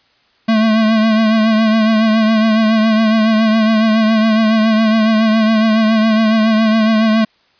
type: tone with vibrato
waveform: square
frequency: 220 Hz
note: A3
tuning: in tune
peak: -10 dBFS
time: 0.48-7.25 s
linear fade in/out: 10 ms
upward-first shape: triangle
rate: 7.2 Hz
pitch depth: 49 cents each way
effects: white hiss -55 dBFS RMS until 7.59 s + resampled to 11025 Hz